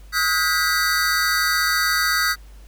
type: tone cluster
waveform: square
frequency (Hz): 1267 / 1445 / 1601 / 1968 / 4571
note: D#6 / F#6 / G6 / B6 / D8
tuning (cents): +31 / -41 / +36 / -7 / -48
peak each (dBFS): -25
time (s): 0.12-2.36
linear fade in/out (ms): 50
effects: added 50 Hz sine -40 dBFS peak until 2.67 s + pink hiss -54 dBFS RMS until 2.67 s